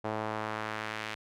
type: tone with band-pass filter sweep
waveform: sawtooth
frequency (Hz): 108.5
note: A2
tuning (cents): -24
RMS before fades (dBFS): -36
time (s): 0.04-1.15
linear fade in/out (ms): 10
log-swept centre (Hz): 720 to 2400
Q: 1.1
effects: none